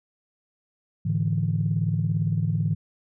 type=chord; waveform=sine; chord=A suspended fourth; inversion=none; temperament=equal with one note detuned; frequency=107.61 / 146.83 / 164.81 Hz; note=A2 / D3 / E3; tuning=-38 / 0 / 0 cents; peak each=-25 / -26 / -25 dBFS; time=1.05-2.75 s; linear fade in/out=10 ms; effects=tanh soft clip ceiling -12 dBFS